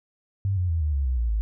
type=tone with pitch steps; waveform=sine; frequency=98 / 89.87 / 82.41 / 75.57 / 69.3 / 63.55 / 58.27 / 53.43 Hz; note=G2 / F#2 / E2 / D#2 / C#2 / C2 / A#1 / G#1; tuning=0 / -50 / 0 / -50 / 0 / -50 / 0 / +50 cents; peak=-21 dBFS; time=0.45-1.41 s; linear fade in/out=0 ms; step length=120 ms; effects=none